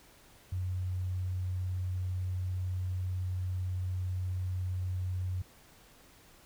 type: tone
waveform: sine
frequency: 91.8 Hz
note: F#2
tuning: 13 cents flat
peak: -31 dBFS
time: 0.52-5.42 s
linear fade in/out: 5 ms
effects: pink hiss -59 dBFS RMS until 6.45 s